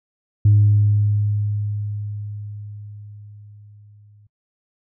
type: tone with exponential decay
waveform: sine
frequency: 103.83 Hz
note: G#2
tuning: in tune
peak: -8 dBFS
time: 0.45-4.27 s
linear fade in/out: 5 ms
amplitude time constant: 830 ms
effects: noise-tail reverb RT60 0.1 s tail -24 dB re dry + tanh soft clip ceiling -6 dBFS